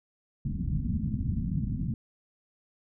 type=low-pass noise; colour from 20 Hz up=white; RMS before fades=-30 dBFS; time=0.45-1.94 s; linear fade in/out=2 ms; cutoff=230 Hz; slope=48 dB/octave; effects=none